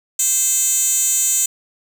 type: tone with high-pass filter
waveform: 10% pulse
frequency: 520 Hz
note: C5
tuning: 11 cents flat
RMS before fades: -17 dBFS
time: 0.19-1.46 s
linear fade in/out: 5 ms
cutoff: 7100 Hz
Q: 3.7
effects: none